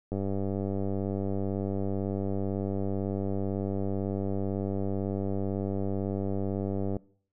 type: click train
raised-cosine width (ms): 2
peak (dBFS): -19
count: 672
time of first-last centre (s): 0.12-6.967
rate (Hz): 98
effects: noise-tail reverb RT60 0.5 s tail -21 dB re dry